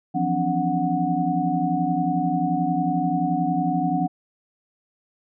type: tone cluster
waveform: sine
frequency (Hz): 166.8 / 178.1 / 259.1 / 289 / 736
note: E3 / F3 / C4 / D4 / F#5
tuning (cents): +21 / +34 / -17 / -28 / -9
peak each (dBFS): -28 / -27 / -27 / -26 / -24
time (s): 0.14-4.08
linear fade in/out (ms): 20
effects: none